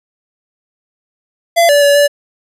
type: tone with pitch steps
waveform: square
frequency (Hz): 680 / 578 / 571 / 578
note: F5 / D5 / D5 / D5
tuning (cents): -46 / -28 / -49 / -28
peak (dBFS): -7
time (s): 1.56-2.08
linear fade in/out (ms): 20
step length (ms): 130
effects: resampled to 32000 Hz